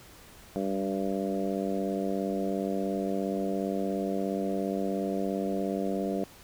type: harmonic tone with a mistuned harmonic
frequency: 97.1 Hz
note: G2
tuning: 16 cents flat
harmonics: 2 / 3 / 4 / 5 / 6 / 7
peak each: -32 / -34 / -35 / -36 / -37 / -37 dBFS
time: 0.56-6.24 s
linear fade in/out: 0 ms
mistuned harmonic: 2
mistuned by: +17 cents
effects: pink hiss -52 dBFS RMS until 6.43 s